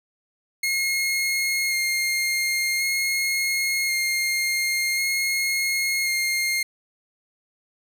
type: tone with vibrato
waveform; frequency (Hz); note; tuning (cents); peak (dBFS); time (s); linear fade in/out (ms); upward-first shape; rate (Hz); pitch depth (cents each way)
sawtooth; 2139; C7; +38; -18; 0.63-6.63; 5; square; 0.46; 12
effects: none